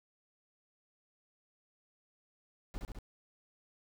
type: noise with echo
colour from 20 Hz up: brown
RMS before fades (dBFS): -39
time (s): 2.74-2.78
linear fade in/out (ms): 0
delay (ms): 69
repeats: 3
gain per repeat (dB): -2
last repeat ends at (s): 2.987
effects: none